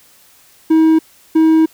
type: tone pair in turn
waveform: triangle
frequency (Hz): 319.4 / 319.4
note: D#4 / D#4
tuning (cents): +45 / +45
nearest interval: unison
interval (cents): 0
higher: neither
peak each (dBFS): -5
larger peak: neither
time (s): 0.7-0.99 / 1.35-1.66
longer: second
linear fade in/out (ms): 10
effects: white hiss -48 dBFS RMS until 1.73 s